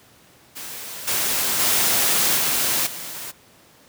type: noise with level steps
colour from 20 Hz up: white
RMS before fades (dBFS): -34 / -22 / -19 / -21 / -33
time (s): 0.55-3.32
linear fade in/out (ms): 20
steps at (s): 1.07 / 1.59 / 2.37 / 2.86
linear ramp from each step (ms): 10
effects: pink hiss -52 dBFS RMS until 3.88 s + high-pass 100 Hz 12 dB/octave